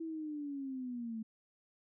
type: linear sweep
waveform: sine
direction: down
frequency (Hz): 329.6 to 218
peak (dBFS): -38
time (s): 0-1.23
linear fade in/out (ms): 10
effects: none